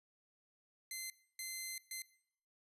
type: tone bursts at uneven times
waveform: 10% pulse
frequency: 2070 Hz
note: C7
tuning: 19 cents flat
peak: -33 dBFS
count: 3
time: 0.91-1.1 / 1.39-1.78 / 1.91-2.02 s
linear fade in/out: 2 ms
effects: noise-tail reverb RT60 0.7 s tail -21 dB re dry + resampled to 32000 Hz